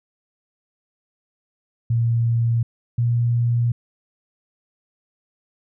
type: tone pair in turn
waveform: sine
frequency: 116.54 / 118.85 Hz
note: A#2 / A#2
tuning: 0 / +34 cents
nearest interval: unison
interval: 34 cents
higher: second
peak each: -16 dBFS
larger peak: neither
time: 1.9-2.63 / 2.98-3.72 s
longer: second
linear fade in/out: 5 ms
effects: none